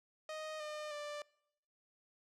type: tone with pitch steps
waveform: sawtooth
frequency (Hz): 622.3 / 606 / 590.1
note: D#5 / D#5 / D5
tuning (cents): 0 / -46 / +8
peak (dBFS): -38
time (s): 0.29-1.22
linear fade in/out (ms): 2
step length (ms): 310
effects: noise-tail reverb RT60 0.8 s tail -24 dB re dry + low-pass 7000 Hz 12 dB/octave